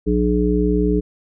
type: harmonic tone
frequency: 60.2 Hz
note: B1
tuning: 44 cents flat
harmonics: 1 / 3 / 5 / 7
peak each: -20 / -20 / -20 / -20 dBFS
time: 0.06-1.01 s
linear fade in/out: 20 ms
effects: none